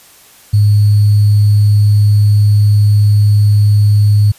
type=tone with sample-and-hold; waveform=sine; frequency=103.83 Hz; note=G#2; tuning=in tune; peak=-5 dBFS; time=0.53-4.32 s; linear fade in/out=10 ms; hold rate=4410 Hz; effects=white hiss -42 dBFS RMS until 4.38 s + resampled to 32000 Hz